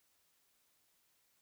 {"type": "silence", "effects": ["white hiss -75 dBFS RMS until 1.41 s"]}